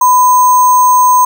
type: tone with sample-and-hold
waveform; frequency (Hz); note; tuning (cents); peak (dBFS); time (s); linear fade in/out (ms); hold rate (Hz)
sine; 1000; B5; +21; -4; 0.01-1.25; 5; 7350
effects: none